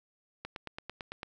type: click train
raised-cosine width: 0.3 ms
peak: -23 dBFS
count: 8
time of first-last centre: 0.45-1.231 s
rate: 8.96 Hz
effects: none